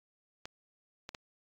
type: clicks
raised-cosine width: 0.2 ms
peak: -24 dBFS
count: 3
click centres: 0.455 / 1.091 / 1.148 s
effects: AAC 48 kbps